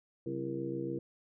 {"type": "harmonic tone with a mistuned harmonic", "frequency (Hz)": 67.1, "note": "C2", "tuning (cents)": 44, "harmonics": [2, 3, 4, 5, 6, 7], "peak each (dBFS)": [-42, -45, -43, -37, -47, -41], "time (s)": [0.26, 0.99], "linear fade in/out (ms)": 5, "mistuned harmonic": 3, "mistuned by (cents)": -95, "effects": []}